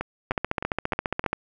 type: two click trains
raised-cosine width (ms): 0.5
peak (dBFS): -9 / -13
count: 16 / 5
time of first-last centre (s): 0.31-1.33 / 0.01-1.241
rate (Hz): 14.7 / 3.25
effects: none